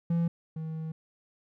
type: tone pair in turn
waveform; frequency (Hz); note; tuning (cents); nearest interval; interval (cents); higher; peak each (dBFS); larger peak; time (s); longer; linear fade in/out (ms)
triangle; 168.8 / 159.33; E3 / D#3; +41 / +41; minor second; 100; first; -22 / -31; first; 0.1-0.28 / 0.56-0.92; second; 5
effects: none